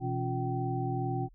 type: tone cluster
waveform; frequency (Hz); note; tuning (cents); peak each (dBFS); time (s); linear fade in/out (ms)
sine; 125.1 / 167.3 / 281.4 / 356 / 770; B2 / E3 / C#4 / F4 / G5; +23 / +26 / +26 / +33 / -31; -32 / -39 / -38 / -37 / -36; 0-1.29; 50
effects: added 40 Hz sine -54 dBFS peak until 1.34 s